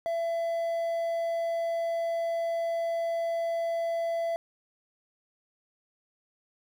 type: tone with quantisation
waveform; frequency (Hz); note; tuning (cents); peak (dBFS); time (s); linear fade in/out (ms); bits
triangle; 670; E5; +28; -25; 0.06-4.36; 0; 9
effects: none